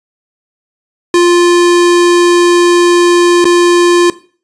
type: tone with dropouts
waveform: square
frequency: 349.2 Hz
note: F4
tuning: in tune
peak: -5 dBFS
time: 1.14-4.1 s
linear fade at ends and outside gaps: 2 ms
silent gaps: 3.444-3.453 s
effects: noise-tail reverb RT60 0.4 s tail -17 dB re dry + resampled to 22050 Hz